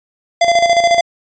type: tone with tremolo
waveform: square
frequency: 686 Hz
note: F5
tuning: 31 cents flat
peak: -8 dBFS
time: 0.41-1.01 s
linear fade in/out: 5 ms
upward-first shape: square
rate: 14 Hz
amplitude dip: 55%
effects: resampled to 16000 Hz